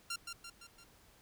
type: tone with echo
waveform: 10% pulse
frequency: 1383 Hz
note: F6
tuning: 17 cents flat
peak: -29 dBFS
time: 0.1-0.16 s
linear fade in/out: 5 ms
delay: 170 ms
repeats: 4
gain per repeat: -5 dB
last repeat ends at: 0.84 s
effects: pink hiss -64 dBFS RMS until 1.21 s